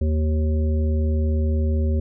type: harmonic tone with a mistuned harmonic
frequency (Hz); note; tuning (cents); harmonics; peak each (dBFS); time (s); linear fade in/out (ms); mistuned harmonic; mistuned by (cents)
77.78; D#2; 0; 1 / 3 / 5 / 7; -18 / -28 / -32 / -35; 0.01-2; 5; 5; -19
effects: none